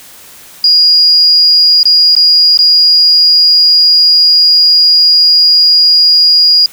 sine tone with dropouts, 4867 Hz, D#8, 39 cents flat, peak -3 dBFS, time 0.64-6.66 s, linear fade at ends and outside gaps 2 ms, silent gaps 1.831-1.854 / 2.152-2.164 / 2.574-2.589 s, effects white hiss -35 dBFS RMS until 6.72 s

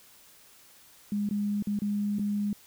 sine tone with dropouts, 205.4 Hz, G#3, 19 cents flat, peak -26 dBFS, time 1.12-2.53 s, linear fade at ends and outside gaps 2 ms, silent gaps 1.29-1.31 / 1.625-1.671 / 1.79-1.819 / 2.186-2.194 s, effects white hiss -56 dBFS RMS until 2.66 s

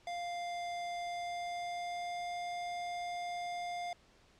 square tone with pitch glide, 698.5 to 703.4 Hz, F5 to F5, 0 to +12 cents, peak -38 dBFS, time 0.07-3.93 s, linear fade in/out 2 ms, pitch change +12 cents, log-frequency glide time 0.95-2.32 s, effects pink hiss -65 dBFS RMS until 4.39 s + low-pass 6000 Hz 12 dB/octave

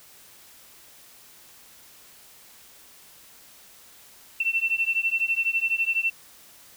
sine beating tone pair, 2689 / 2701 Hz, E7 / E7, +34 / +42 cents, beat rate 12 Hz, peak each -25 dBFS, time 4.4-6.1 s, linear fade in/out 5 ms, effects white hiss -51 dBFS RMS until 6.76 s

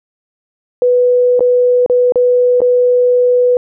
sine tone with dropouts, 493.9 Hz, B4, in tune, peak -7 dBFS, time 0.82-3.57 s, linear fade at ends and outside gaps 1 ms, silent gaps 1.394-1.406 / 1.862-1.898 / 2.122-2.157 / 2.605-2.617 s, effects none

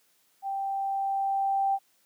sine tone with level ramp, 784 Hz, G5, in tune, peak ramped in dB -29 to -22 dBFS, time 0.42-1.79 s, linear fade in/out 50 ms, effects white hiss -67 dBFS RMS until 2.05 s + high-pass 150 Hz 12 dB/octave

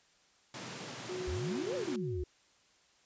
pink high-pass noise, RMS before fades -44 dBFS, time 0.54-1.96 s, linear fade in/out 2 ms, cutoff 110 Hz, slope 48 dB/octave
sine tone with vibrato, 364.8 Hz, F#4, 24 cents flat, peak -37 dBFS, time 1.09-2.24 s, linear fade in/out 5 ms, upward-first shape sine, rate 2.3 Hz, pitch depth 9 cents each way
sine exponential two-way sweep, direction up then down, 65 to 586 to 65 Hz, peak -35 dBFS, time 1.27-2.24 s, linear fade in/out 10 ms, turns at 1.75 s
effects white hiss -67 dBFS RMS until 3.05 s + resampled to 16000 Hz

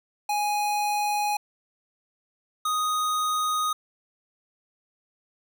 square tone pair in turn, 830.6 / 1245.1 Hz, G#5 / D#6, 0 / +1 cents, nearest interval perfect fifth, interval 701 cents, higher second, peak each -24 dBFS, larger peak neither, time 0.29-1.37 / 2.65-3.73 s, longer neither, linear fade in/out 5 ms, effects none

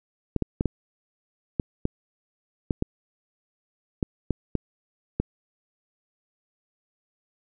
clicks, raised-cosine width 3 ms, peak -10 dBFS, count 12, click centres 0.363 / 0.423 / 0.609 / 0.657 / 1.598 / 1.854 / 2.708 / 2.824 / 4.028 / 4.307 / 4.553 / 5.2 s, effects none

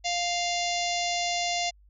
harmonic tone, 698.5 Hz, F5, in tune, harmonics 1 / 3 / 4 / 5 / 6 / 7 / 8 / 9 / 10, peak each -29 / -34 / -35 / -36 / -37 / -37 / -38 / -39 / -39 dBFS, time 0.04-1.71 s, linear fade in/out 20 ms, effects added 50 Hz sine -54 dBFS peak until 1.89 s

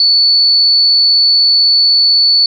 sine tone, 4458 Hz, C#8, 9 cents sharp, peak -6 dBFS, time 0-2.46 s, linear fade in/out 2 ms, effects none

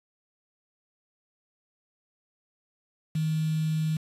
sine tone with quantisation, 157.3 Hz, D#3, 19 cents sharp, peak -24 dBFS, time 3.15-3.97 s, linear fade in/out 5 ms, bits 7, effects resampled to 32000 Hz

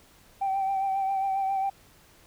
sine tone with vibrato, 777 Hz, G5, 16 cents flat, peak -23 dBFS, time 0.41-1.7 s, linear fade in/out 10 ms, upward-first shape triangle, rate 7.4 Hz, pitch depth 35 cents each way, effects tanh soft clip ceiling -21 dBFS + pink hiss -57 dBFS RMS until 2.26 s

